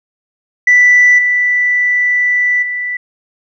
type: tone with level steps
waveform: sine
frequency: 1975.5 Hz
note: B6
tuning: in tune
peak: -3 / -9 / -16 dBFS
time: 0.67-2.97 s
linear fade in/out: 5 ms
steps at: 1.18 / 2.62 s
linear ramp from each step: 10 ms
effects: tanh soft clip ceiling -1 dBFS